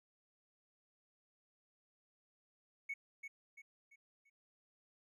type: tone with echo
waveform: triangle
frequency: 2217 Hz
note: C#7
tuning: in tune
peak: -35 dBFS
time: 2.89-2.94 s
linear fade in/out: 10 ms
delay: 340 ms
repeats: 4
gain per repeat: -8 dB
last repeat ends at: 4.3 s
effects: tanh soft clip ceiling -36 dBFS